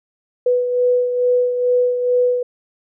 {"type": "beating tone pair", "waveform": "sine", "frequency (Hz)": [493.9, 496.2], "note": ["B4", "B4"], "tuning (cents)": [0, 8], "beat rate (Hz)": 2.3, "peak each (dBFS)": [-14, -23], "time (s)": [0.46, 2.43], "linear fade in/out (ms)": 5, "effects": []}